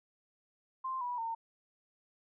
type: tone with pitch steps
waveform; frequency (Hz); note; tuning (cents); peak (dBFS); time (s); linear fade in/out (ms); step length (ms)
sine; 1046.5 / 976.4 / 911; C6 / B5 / A#5; 0 / -20 / -40; -34; 0.84-1.35; 10; 170
effects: none